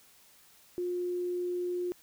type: tone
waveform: sine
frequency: 356 Hz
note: F4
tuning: 33 cents sharp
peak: -30 dBFS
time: 0.78-1.92 s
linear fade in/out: 0 ms
effects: white hiss -60 dBFS RMS until 2.02 s